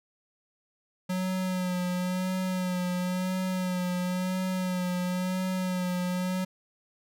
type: tone with vibrato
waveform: square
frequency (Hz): 182.9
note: F#3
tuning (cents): -20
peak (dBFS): -28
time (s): 1.09-6.45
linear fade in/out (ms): 10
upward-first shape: sine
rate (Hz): 0.97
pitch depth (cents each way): 30
effects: none